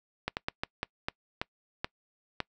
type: slowing click train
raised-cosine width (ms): 0.3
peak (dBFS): -14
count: 9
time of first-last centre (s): 0.28-2.403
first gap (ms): 89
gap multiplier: 1.3
effects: noise-tail reverb RT60 0.1 s tail -25 dB re dry